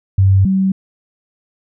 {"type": "tone pair in turn", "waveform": "sine", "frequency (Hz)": [96.5, 191.22], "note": ["G2", "G3"], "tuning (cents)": [-27, -43], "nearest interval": "octave", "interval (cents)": 1184, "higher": "second", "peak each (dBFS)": [-7, -11], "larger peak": "first", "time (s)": [[0.18, 0.45], [0.45, 0.72]], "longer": "neither", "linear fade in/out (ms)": 5, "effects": []}